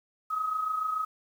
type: tone pair together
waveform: sine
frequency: 1244.5 / 1271.4 Hz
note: D#6 / D#6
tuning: 0 / +37 cents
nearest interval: unison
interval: 37 cents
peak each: -36 / -28 dBFS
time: 0.3-1.05 s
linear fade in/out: 10 ms
effects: 9-bit